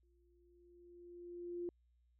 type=tone with exponential growth; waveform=sine; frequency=349.2 Hz; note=F4; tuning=in tune; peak=-38 dBFS; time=0.03-1.69 s; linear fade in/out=1 ms; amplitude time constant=360 ms; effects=added 60 Hz sine -70 dBFS peak until 2.19 s